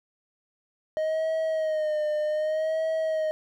triangle tone with vibrato, 622.3 Hz, D#5, in tune, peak -22 dBFS, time 0.97-3.31 s, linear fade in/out 0 ms, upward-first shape sine, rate 0.65 Hz, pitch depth 51 cents each way, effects none

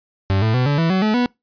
40% pulse tone with pitch steps, 96.8 / 110.55 / 126.26 / 144.2 / 164.69 / 188.09 / 214.8 / 245.3 Hz, G2 / A2 / B2 / D3 / E3 / F#3 / A3 / B3, -21 / +9 / +39 / -31 / -1 / +29 / -41 / -12 cents, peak -14 dBFS, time 0.3-1.26 s, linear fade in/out 0 ms, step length 120 ms, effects noise-tail reverb RT60 0.2 s tail -25 dB re dry + resampled to 11025 Hz

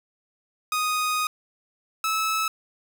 sawtooth tone pair in turn, 1244.5 / 1301.7 Hz, D#6 / E6, 0 / -22 cents, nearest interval minor second, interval 78 cents, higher second, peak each -19 dBFS, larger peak neither, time 0.72-1.27 / 2.04-2.48 s, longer first, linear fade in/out 2 ms, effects none

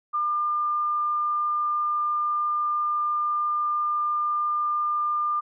sine tone, 1201 Hz, D6, 38 cents sharp, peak -22 dBFS, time 0.13-5.41 s, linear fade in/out 20 ms, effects none

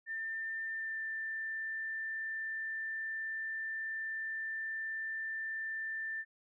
sine tone with pitch glide, 1794 to 1780.6 Hz, A6 to A6, +33 to +20 cents, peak -36 dBFS, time 0.06-6.25 s, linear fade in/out 50 ms, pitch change -13 cents, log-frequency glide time 0.72-1 s, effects none

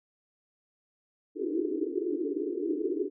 pink band-pass noise, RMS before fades -31 dBFS, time 1.35-3.1 s, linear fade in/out 50 ms, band 290 to 430 Hz, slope 96 dB/octave, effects none

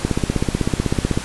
click train, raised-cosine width 3 ms, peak -4 dBFS, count 19, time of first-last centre 0.05-1.175 s, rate 16 Hz, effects pink hiss -30 dBFS RMS until 1.24 s + resampled to 24000 Hz

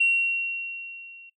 sine tone with level ramp, 2740 Hz, F7, 34 cents flat, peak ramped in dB -15 to -44 dBFS, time 0-1.3 s, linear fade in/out 10 ms, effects noise-tail reverb RT60 0.1 s tail -17 dB re dry + tanh soft clip ceiling -12 dBFS

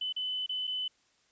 sine tone with dropouts, 3015 Hz, F#7, 32 cents sharp, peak -31 dBFS, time 0.01-0.88 s, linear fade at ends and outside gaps 5 ms, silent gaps 0.126-0.163 / 0.463-0.492 / 0.671-0.675 s, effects white hiss -69 dBFS RMS until 1.31 s + resampled to 16000 Hz

